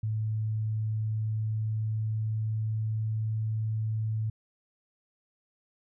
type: tone with pitch glide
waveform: sine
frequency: 108.9 to 109.66 Hz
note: A2 to A2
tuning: -17 to -5 cents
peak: -27 dBFS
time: 0.03-4.3 s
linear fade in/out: 5 ms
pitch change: +12 cents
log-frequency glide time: 0.93-3.4 s
effects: none